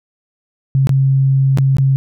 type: tone with dropouts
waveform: sine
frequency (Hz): 135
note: C#3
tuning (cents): -45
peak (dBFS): -9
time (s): 0.75-1.96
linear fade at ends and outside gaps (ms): 0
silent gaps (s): 0.871-0.893 / 1.574-1.585 / 1.768-1.784
effects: none